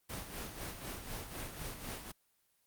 pink noise with tremolo, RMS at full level -41 dBFS, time 0.09-2.12 s, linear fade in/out 10 ms, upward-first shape sine, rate 4 Hz, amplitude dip 55%, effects white hiss -75 dBFS RMS until 2.66 s + Opus 24 kbps

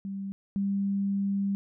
sine tone pair in turn, 196 / 198.16 Hz, G3 / G3, 0 / +19 cents, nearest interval unison, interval 19 cents, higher second, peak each -32 / -25 dBFS, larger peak second, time 0.05-0.32 / 0.56-1.55 s, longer second, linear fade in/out 0 ms, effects none

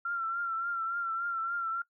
sine tone with vibrato, 1366 Hz, F6, 39 cents flat, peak -30 dBFS, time 0.05-1.82 s, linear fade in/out 5 ms, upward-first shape triangle, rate 3.5 Hz, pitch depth 55 cents each way, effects noise-tail reverb RT60 0.1 s tail -21 dB re dry

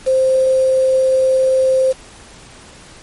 sine tone with quantisation, 523.3 Hz, C5, in tune, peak -10 dBFS, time 0.06-1.93 s, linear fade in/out 20 ms, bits 5, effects pink hiss -40 dBFS RMS until 3.02 s + MP3 48 kbps

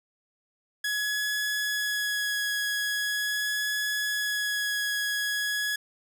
sawtooth tone with vibrato, 1680 Hz, G#6, 19 cents sharp, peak -23 dBFS, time 0.84-5.76 s, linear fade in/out 5 ms, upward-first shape sine, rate 0.42 Hz, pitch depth 11 cents each way, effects none

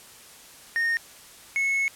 triangle tone pair in turn, 1844 / 2193 Hz, A#6 / C#7, -19 / -19 cents, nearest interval minor third, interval 300 cents, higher second, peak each -20 dBFS, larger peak neither, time 0.76-0.97 / 1.56-1.88 s, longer second, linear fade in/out 0 ms, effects white hiss -48 dBFS RMS until 1.95 s + low-pass 12000 Hz 12 dB/octave

